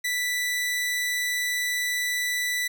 sawtooth tone, 1975 Hz, B6, in tune, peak -21 dBFS, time 0.04-2.68 s, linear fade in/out 10 ms, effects none

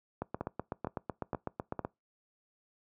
two click trains, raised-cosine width 1 ms, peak -20 / -20 dBFS, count 14 / 4, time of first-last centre 0.22-1.849 / 0.41-1.792 s, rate 7.98 / 2.17 Hz, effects noise-tail reverb RT60 0.2 s tail -23 dB re dry + high-pass 80 Hz 12 dB/octave

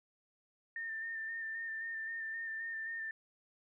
sine tone with vibrato, 1805 Hz, A6, 44 cents sharp, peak -38 dBFS, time 0.76-3.11 s, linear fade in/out 2 ms, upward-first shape square, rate 3.8 Hz, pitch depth 21 cents each way, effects none

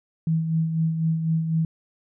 sine tone with tremolo, 161.7 Hz, E3, 33 cents flat, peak -18 dBFS, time 0.27-1.65 s, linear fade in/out 2 ms, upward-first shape sine, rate 4 Hz, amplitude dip 50%, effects none

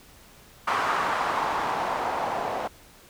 blue noise with low-pass filter sweep, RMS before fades -27 dBFS, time 0.67-2.68 s, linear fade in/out 10 ms, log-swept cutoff 1200 to 720 Hz, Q 2.3, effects pink hiss -52 dBFS RMS until 3.09 s

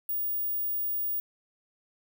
sine tone, 15470 Hz, B9, 37 cents flat, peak -26 dBFS, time 0.09-1.2 s, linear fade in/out 2 ms, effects tanh soft clip ceiling -24 dBFS + 10-bit

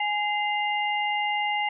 sine tone cluster, 833 / 2072 / 2811 Hz, G#5 / C7 / F7, +5 / -17 / +11 cents, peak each -26 / -28 / -32 dBFS, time 0-1.69 s, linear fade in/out 5 ms, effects none

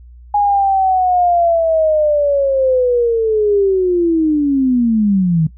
sine linear sweep, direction down, 828 to 153.3 Hz, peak -10 dBFS, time 0.34-5.47 s, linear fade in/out 5 ms, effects noise-tail reverb RT60 0.1 s tail -17 dB re dry + added 60 Hz sine -36 dBFS peak until 5.57 s

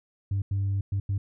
sine tone bursts at uneven times, 98.5 Hz, G2, 9 cents sharp, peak -22 dBFS, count 4, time 0.31-0.42 / 0.51-0.81 / 0.92-1 / 1.09-1.18 s, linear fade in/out 5 ms, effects tanh soft clip ceiling -22 dBFS

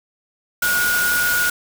sine tone in noise, 1446 Hz, F#6, 40 cents flat, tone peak -17 dBFS, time 0.62-1.5 s, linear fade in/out 5 ms, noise white, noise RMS -23 dBFS, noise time 0.62-1.5 s, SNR +3 dB, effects none

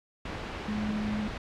sine tone in noise, 211.9 Hz, G#3, 35 cents sharp, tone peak -29 dBFS, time 0.68-1.28 s, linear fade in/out 5 ms, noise pink, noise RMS -36 dBFS, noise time 0.25-1.38 s, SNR +4 dB, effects low-pass 3000 Hz 12 dB/octave

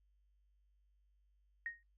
sine tone with exponential decay, 1864.7 Hz, A#6, in tune, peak -36 dBFS, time 1.66-1.83 s, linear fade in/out 1 ms, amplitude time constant 35 ms, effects noise-tail reverb RT60 0.2 s tail -20 dB re dry + added 50 Hz sine -70 dBFS peak until 1.97 s

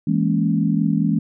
sine chord, A# half-diminished seventh, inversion second, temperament equal, 164.81 / 207.7 / 233.1 / 277.2 Hz, E3 / G#3 / A#3 / C#4, 0 / 0 / 0 / 0 cents, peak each -20 / -20 / -24 / -23 dBFS, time 0.07-1.19 s, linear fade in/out 5 ms, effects none

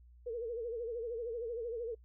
sine tone with vibrato, 465.8 Hz, A#4, 1 cent flat, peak -36 dBFS, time 0.26-1.95 s, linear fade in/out 10 ms, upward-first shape sine, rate 13 Hz, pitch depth 92 cents each way, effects noise-tail reverb RT60 0.1 s tail -26 dB re dry + added 60 Hz sine -56 dBFS peak until 2.04 s

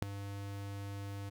square tone with ADSR envelope, 99.9 Hz, G2, 33 cents sharp, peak -25 dBFS, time 0.02-1.3 s, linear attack 5 ms, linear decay 4 ms, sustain -16 dB, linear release 15 ms, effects none

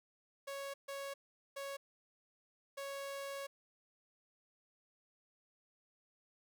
sawtooth tone bursts at uneven times, 554.4 Hz, C#5, in tune, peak -38 dBFS, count 4, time 0.47-0.74 / 0.88-1.14 / 1.56-1.77 / 2.77-3.47 s, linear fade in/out 10 ms, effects none

